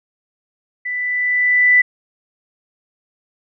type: tone with level ramp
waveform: sine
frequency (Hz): 1985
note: B6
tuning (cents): +8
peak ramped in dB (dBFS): -21 to -7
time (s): 0.85-1.82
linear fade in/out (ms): 10
effects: none